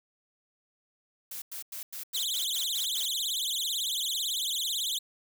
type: noise bursts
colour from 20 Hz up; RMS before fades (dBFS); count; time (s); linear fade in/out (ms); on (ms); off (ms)
blue; -39; 9; 1.31-3.06; 5; 110; 95
type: tone with vibrato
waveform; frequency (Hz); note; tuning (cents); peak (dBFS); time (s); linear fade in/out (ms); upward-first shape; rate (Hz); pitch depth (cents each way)
sawtooth; 3520; A7; 0; -26; 2.14-4.99; 10; triangle; 18; 290
effects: none